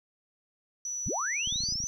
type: tone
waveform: sine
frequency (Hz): 5920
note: F#8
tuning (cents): 0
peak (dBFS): -32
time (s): 0.85-1.74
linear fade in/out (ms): 2
type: linear sweep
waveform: sine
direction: up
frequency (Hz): 31.66 to 6130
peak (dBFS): -30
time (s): 1.06-1.87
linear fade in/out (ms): 0
type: clicks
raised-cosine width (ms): 5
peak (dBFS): -30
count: 10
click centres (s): 1.474 / 1.525 / 1.559 / 1.605 / 1.637 / 1.688 / 1.724 / 1.756 / 1.803 / 1.839
effects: 10-bit